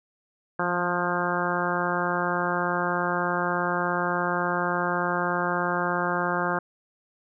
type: harmonic tone with a mistuned harmonic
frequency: 176.6 Hz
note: F3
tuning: 20 cents sharp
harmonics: 1 / 2 / 3 / 4 / 5 / 6 / 7 / 8 / 9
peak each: -32 / -32 / -32 / -32 / -32 / -32 / -32 / -32 / -32 dBFS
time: 0.59-6.59 s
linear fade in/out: 5 ms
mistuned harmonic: 1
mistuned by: -24 cents
effects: none